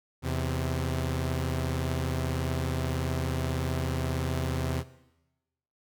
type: tone pair together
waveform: sawtooth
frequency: 81.7 / 130.07 Hz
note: E2 / C3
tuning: -15 / -10 cents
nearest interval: minor sixth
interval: 805 cents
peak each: -27 dBFS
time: 0.22-4.84 s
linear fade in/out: 50 ms
effects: noise-tail reverb RT60 1.0 s tail -17 dB re dry